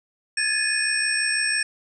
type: tone cluster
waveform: sine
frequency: 1686 / 1752 / 2484 / 5450 / 8390 Hz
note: G#6 / A6 / D#7 / F8 / C9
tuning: +26 / -8 / -3 / -43 / +4 cents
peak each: -27 dBFS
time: 0.37-1.63 s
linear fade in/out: 5 ms
effects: none